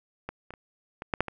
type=clicks; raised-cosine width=0.5 ms; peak=-19 / -26 / -28 / -21 / -11 / -8 / -20 dBFS; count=7; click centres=0.29 / 0.506 / 0.538 / 1.021 / 1.138 / 1.206 / 1.283 s; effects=none